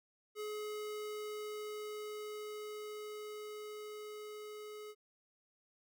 square tone with level ramp, 423.1 Hz, G#4, 32 cents sharp, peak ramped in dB -40 to -47 dBFS, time 0.35-4.95 s, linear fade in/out 50 ms, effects none

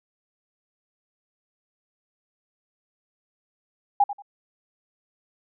sine tone with echo, 811 Hz, G#5, 41 cents flat, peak -14 dBFS, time 4-4.04 s, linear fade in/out 5 ms, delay 91 ms, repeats 2, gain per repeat -13 dB, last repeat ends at 4.222 s, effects none

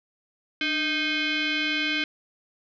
sine tone with frequency modulation, 299.4 Hz, D4, 33 cents sharp, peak -23 dBFS, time 0.61-2.04 s, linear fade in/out 2 ms, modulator 932 Hz, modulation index 3.6, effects none

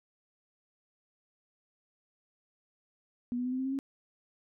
sine tone with pitch steps, 243.1 / 247.8 / 252.5 / 257.4 / 262.4 / 267.4 / 272.6 Hz, B3 / B3 / B3 / C4 / C4 / C4 / C#4, -27 / +6 / +39 / -28 / +5 / +38 / -29 cents, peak -30 dBFS, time 3.32-3.789 s, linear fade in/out 0 ms, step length 67 ms, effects none

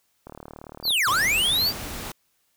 click train, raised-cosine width 1 ms, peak -25 dBFS, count 25, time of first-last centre 0.27-0.907 s, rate 37.7 Hz
square linear two-way sweep, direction down then up, 4830 to 987.8 to 4830 Hz, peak -20 dBFS, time 0.83-1.73 s, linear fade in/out 50 ms, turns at 1.09 s
pink noise, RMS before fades -34 dBFS, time 1.07-2.12 s, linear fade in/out 5 ms
effects white hiss -69 dBFS RMS until 2.56 s

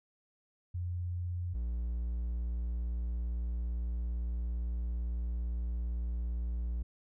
sine / triangle tone pair in turn, 88.4 / 58.85 Hz, F2 / A#1, +22 / +17 cents, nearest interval perfect fifth, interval 705 cents, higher first, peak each -33 / -30 dBFS, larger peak second, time 0.74-1.54 / 1.54-6.83 s, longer second, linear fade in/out 10 ms, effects none

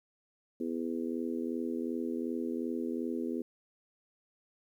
harmonic tone, 82.7 Hz, E2, 6 cents sharp, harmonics 3 / 4 / 5 / 6, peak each -35 / -37 / -39 / -45 dBFS, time 0.6-3.42 s, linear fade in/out 5 ms, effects 11-bit

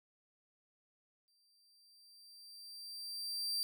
40% pulse tone with exponential growth, 4699 Hz, D8, in tune, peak -32 dBFS, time 1.28-3.63 s, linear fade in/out 0 ms, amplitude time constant 510 ms, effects none

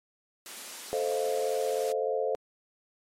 white high-pass noise, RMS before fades -41 dBFS, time 0.46-1.92 s, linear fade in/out 0 ms, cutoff 200 Hz, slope 48 dB/octave
sine chord, F dominant seventh, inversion first, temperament equal, 440 / 523.3 / 622.3 / 698.5 Hz, A4 / C5 / Eb5 / F5, 0 / 0 / 0 / 0 cents, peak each -30 / -30 / -35 / -35 dBFS, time 0.93-2.35 s, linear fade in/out 0 ms
effects low-pass 11000 Hz 12 dB/octave + MP3 64 kbps

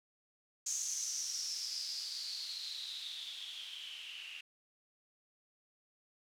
violet noise with low-pass filter sweep, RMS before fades -42 dBFS, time 0.66-4.41 s, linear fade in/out 5 ms, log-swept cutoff 6600 to 2700 Hz, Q 8.6, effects none

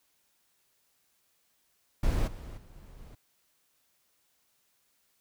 brown noise with level steps, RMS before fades -27 / -42 / -52 / -50 / -48 dBFS, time 2.03-3.15 s, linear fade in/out 5 ms, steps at 2.27 / 2.57 / 2.73 / 2.98 s, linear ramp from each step 10 ms, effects white hiss -72 dBFS RMS until 5.2 s

